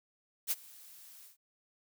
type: noise with ADSR envelope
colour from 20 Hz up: blue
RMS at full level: -30 dBFS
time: 0.47-1.37 s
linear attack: 44 ms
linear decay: 31 ms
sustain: -24 dB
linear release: 120 ms
effects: none